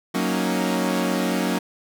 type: chord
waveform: sawtooth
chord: D# minor seventh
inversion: first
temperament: equal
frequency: 185 / 233.1 / 277.2 / 311.1 Hz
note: F#3 / A#3 / C#4 / D#4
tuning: 0 / 0 / 0 / 0 cents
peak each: -21 / -22 / -23 / -25 dBFS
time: 0.14-1.59 s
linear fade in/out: 10 ms
effects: none